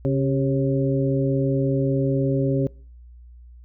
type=harmonic tone with a mistuned harmonic; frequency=136.5 Hz; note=C#3; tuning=26 cents flat; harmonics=1 / 2 / 3 / 4; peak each=-21 / -24 / -26 / -27 dBFS; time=0.05-2.67 s; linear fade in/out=0 ms; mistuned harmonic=3; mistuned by=-49 cents; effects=noise-tail reverb RT60 0.5 s tail -25 dB re dry + added 60 Hz sine -42 dBFS peak until 3.64 s